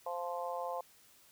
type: harmonic tone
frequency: 174.3 Hz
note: F3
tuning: 3 cents flat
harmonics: 3 / 4 / 5 / 6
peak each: -40 / -41 / -42 / -43 dBFS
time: 0.06-0.81 s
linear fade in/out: 5 ms
effects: white hiss -63 dBFS RMS until 1.31 s